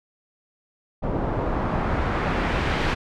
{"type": "noise with low-pass filter sweep", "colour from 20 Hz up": "pink", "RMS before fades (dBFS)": -24, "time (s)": [1.02, 2.95], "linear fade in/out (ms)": 20, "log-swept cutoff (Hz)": [690, 2900], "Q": 0.99, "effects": []}